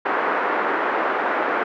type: band-pass noise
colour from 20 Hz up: white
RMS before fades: -22 dBFS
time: 0.05-1.64 s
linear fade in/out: 10 ms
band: 290 to 1600 Hz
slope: 24 dB/octave
effects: none